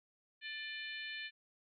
harmonic tone with a mistuned harmonic, 598 Hz, D5, 31 cents sharp, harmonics 3 / 4 / 5 / 6 / 7, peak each -45 / -47 / -49 / -51 / -52 dBFS, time 0.41-1.31 s, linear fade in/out 50 ms, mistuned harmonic 3, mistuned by -35 cents, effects none

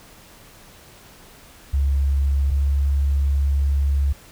sine tone pair in turn, 69.3 / 69.9 Hz, C#2 / C#2, 0 / +15 cents, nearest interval unison, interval 15 cents, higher second, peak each -16 dBFS, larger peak neither, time 1.73-2.51 / 2.51-4.13 s, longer second, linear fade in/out 10 ms, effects pink hiss -47 dBFS RMS until 4.31 s

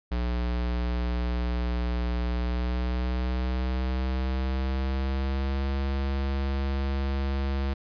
square tone with pitch glide, 60.1 to 68.24 Hz, B1 to C#2, -46 to -27 cents, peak -26 dBFS, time 0.11-7.74 s, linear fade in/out 10 ms, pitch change +219 cents, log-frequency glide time 2.21-5.68 s, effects resampled to 11025 Hz

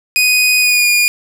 sawtooth tone with pitch glide, 2489 to 2434 Hz, D#7 to D#7, 0 to -39 cents, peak -6 dBFS, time 0.16-1.08 s, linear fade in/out 0 ms, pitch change -39 cents, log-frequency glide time 0.59-0.88 s, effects none

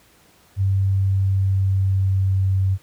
sine tone with pitch glide, 97 to 95.55 Hz, G2 to G2, -18 to -44 cents, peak -15 dBFS, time 0.56-2.78 s, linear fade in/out 50 ms, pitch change -26 cents, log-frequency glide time 0.81-2.59 s, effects pink hiss -54 dBFS RMS until 2.82 s + high-pass 60 Hz 12 dB/octave

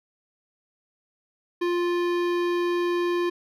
sine tone with hard clipping, 349.8 Hz, F4, 3 cents sharp, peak -24 dBFS, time 1.61-3.3 s, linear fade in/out 10 ms, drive 17 dB, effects none

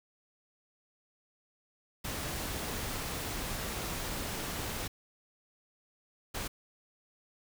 pink noise bursts at uneven times, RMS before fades -37 dBFS, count 2, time 2.04-4.88 / 6.34-6.48 s, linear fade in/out 10 ms, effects none

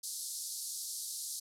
white band-pass noise, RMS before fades -41 dBFS, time 0.03-1.4 s, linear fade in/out 10 ms, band 4100 to 12000 Hz, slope 48 dB/octave, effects none

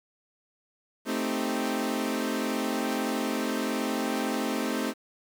sawtooth chord, A half-diminished seventh, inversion none, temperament equal, 220 / 261.6 / 311.1 / 392 Hz, A3 / C4 / Eb4 / G4, 0 / 0 / 0 / 0 cents, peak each -28 / -27 / -30 / -32 dBFS, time 1.05-4.94 s, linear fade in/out 50 ms, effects 9-bit

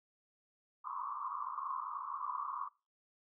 pink band-pass noise, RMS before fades -41 dBFS, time 0.84-2.69 s, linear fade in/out 20 ms, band 1000 to 1200 Hz, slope 96 dB/octave, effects noise-tail reverb RT60 0.3 s tail -22 dB re dry

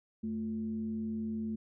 sine tone with frequency modulation, 220 Hz, A3, in tune, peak -33 dBFS, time 0.23-1.56 s, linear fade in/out 10 ms, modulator 133 Hz, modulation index 0.38, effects none

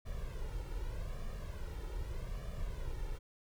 brown noise with flanger, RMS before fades -40 dBFS, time 0.05-3.19 s, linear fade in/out 20 ms, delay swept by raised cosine 1.7 to 2.22 ms, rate 0.83 Hz, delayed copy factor +0.75, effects none

